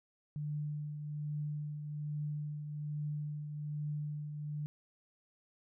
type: tone with tremolo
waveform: sine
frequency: 148.9 Hz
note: D3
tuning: 24 cents sharp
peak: -34 dBFS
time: 0.36-4.66 s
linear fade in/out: 0 ms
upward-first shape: triangle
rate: 1.2 Hz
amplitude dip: 50%
effects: none